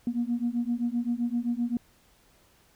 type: beating tone pair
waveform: sine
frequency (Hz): 234.8 / 242.5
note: A#3 / B3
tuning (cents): +13 / -31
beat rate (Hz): 7.7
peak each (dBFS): -28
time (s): 0.07-1.77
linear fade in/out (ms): 2
effects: tanh soft clip ceiling -19 dBFS + pink hiss -62 dBFS RMS until 2.75 s